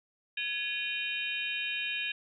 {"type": "tone cluster", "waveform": "sine", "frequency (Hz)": [1682, 2451, 2733, 3073, 3728], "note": ["G#6", "D#7", "F7", "G7", "A#7"], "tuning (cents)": [22, -27, -38, -35, -1], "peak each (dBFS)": [-39, -35, -39, -38, -40], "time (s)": [0.37, 2.12], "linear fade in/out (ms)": 5, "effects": []}